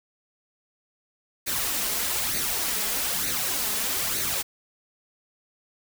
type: noise with flanger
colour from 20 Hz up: white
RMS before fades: -27 dBFS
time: 1.46-4.43 s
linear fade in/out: 20 ms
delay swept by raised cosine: 0.47 to 4.77 ms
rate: 1.1 Hz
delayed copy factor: +0.6
effects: none